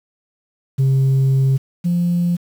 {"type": "tone pair in turn", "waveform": "sine", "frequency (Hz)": [134.2, 174.12], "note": ["C3", "F3"], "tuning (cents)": [44, -5], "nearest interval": "perfect fourth", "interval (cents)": 451, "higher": "second", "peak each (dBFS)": [-9, -13], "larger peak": "first", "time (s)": [[0.78, 1.58], [1.84, 2.37]], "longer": "first", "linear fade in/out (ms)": 20, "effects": ["tanh soft clip ceiling -11 dBFS", "7-bit"]}